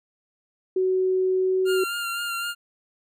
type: tone with pitch glide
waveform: sine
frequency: 373.6 to 375.8 Hz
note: F#4 to F#4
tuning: +17 to +27 cents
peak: -19 dBFS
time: 0.76-1.84 s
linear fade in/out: 5 ms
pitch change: +10 cents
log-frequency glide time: 1.36-1.68 s
type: tone with vibrato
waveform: 25% pulse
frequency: 1394 Hz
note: F6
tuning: 4 cents flat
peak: -23 dBFS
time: 1.65-2.55 s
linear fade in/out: 50 ms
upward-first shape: sine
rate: 3.9 Hz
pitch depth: 23 cents each way
effects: none